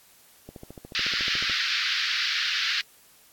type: click train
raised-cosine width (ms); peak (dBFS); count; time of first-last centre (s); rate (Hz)
2; -27; 15; 0.49-1.497; 13.9
type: band-pass noise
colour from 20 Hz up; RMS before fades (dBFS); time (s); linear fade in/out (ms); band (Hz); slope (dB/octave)
white; -27; 0.95-2.81; 0; 1400 to 4900; 48
effects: white hiss -56 dBFS RMS until 3.32 s + AAC 64 kbps